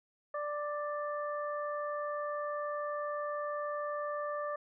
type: harmonic tone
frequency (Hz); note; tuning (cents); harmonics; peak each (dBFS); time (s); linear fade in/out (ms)
589; D5; +5; 1 / 2 / 3; -36 / -38 / -46; 0.34-4.56; 5
effects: none